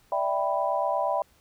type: chord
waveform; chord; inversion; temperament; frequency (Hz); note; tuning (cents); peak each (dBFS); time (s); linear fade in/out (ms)
sine; E minor seventh; third; equal with one note detuned; 587.3 / 655.8 / 784 / 987.8; D5 / E5 / G5 / B5; 0 / -9 / 0 / 0; -29; 0.12-1.22; 2
effects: pink hiss -62 dBFS RMS until 1.4 s